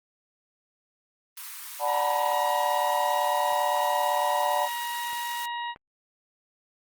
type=high-pass noise; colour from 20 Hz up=white; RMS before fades=-39 dBFS; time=1.37-5.46 s; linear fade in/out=5 ms; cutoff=900 Hz; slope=96 dB/octave
type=chord; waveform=sine; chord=B minor seventh; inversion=first; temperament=equal; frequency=587.3 / 740 / 880 / 987.8 Hz; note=D5 / F#5 / A5 / B5; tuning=0 / 0 / 0 / 0 cents; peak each=-29 dBFS; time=1.79-4.69 s; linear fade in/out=50 ms
type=harmonic tone; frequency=950 Hz; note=A#5; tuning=33 cents sharp; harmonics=1 / 2 / 3 / 4; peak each=-31 / -37 / -41 / -43 dBFS; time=1.85-5.75 s; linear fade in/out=50 ms
type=clicks; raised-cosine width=0.5 ms; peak=-31 dBFS; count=3; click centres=3.523 / 5.13 / 5.761 s
effects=Opus 24 kbps